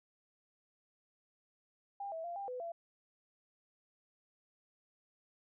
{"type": "tone with pitch steps", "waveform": "sine", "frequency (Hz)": [800, 651, 691, 796, 501, 677], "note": ["G5", "E5", "F5", "G5", "B4", "E5"], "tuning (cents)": [35, -22, -19, 26, 25, 46], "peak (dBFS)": -39, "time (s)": [2, 2.72], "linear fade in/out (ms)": 5, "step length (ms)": 120, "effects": []}